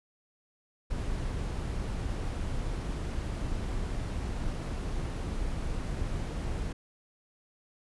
brown noise, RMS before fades -33 dBFS, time 0.9-6.73 s, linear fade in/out 10 ms, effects resampled to 24000 Hz

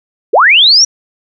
sine linear sweep, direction up, 338.4 to 5820 Hz, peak -3 dBFS, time 0.33-0.85 s, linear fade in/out 10 ms, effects none

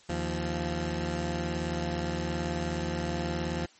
15% pulse tone pair together, 77.3 / 173.53 Hz, D#2 / F3, -11 / -11 cents, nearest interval octave + major second, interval 1400 cents, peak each -26 dBFS, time 0.09-3.66 s, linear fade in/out 5 ms, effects white hiss -58 dBFS RMS until 3.79 s + MP3 32 kbps

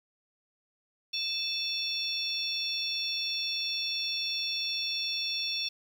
harmonic tone with a mistuned harmonic, 877 Hz, A5, 6 cents flat, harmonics 3 / 4 / 5 / 6, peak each -37 / -34 / -36 / -35 dBFS, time 1.13-5.69 s, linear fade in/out 10 ms, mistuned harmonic 6, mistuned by +90 cents, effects 9-bit

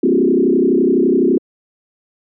sine tone with frequency modulation, 308.1 Hz, D#4, 17 cents flat, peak -9 dBFS, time 0.03-1.38 s, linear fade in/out 5 ms, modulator 31.9 Hz, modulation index 2.8, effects high-pass 200 Hz 12 dB/octave

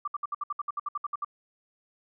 sine tone bursts, 1176 Hz, D6, 2 cents sharp, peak -28 dBFS, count 14, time 0.05-1.247 s, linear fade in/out 5 ms, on 27 ms, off 63 ms, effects none

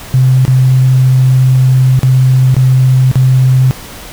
sine tone with dropouts, 129.6 Hz, C3, 16 cents flat, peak -4 dBFS, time 0.14-3.71 s, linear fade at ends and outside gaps 0 ms, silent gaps 0.451-0.479 / 1.992-2.032 / 2.544-2.566 / 3.114-3.156 s, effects pink hiss -29 dBFS RMS until 4.12 s

